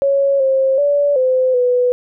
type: tone with pitch steps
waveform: sine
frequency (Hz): 554 / 533 / 575 / 514 / 494.8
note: C#5 / C5 / D5 / C5 / B4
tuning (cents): -1 / +32 / -37 / -31 / +3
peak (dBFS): -11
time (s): 0.02-1.92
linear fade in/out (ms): 0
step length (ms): 380
effects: none